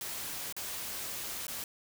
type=noise with dropouts; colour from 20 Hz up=white; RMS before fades=-39 dBFS; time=0.01-1.64 s; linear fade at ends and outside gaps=1 ms; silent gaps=0.525-0.565 / 1.468-1.481 s; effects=none